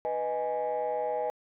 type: chord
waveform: sine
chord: G# minor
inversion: first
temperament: equal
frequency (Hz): 493.9 / 622.3 / 830.6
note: B4 / D#5 / G#5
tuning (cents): 0 / 0 / 0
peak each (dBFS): -31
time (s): 0.05-1.3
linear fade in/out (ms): 0
effects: tanh soft clip ceiling -23 dBFS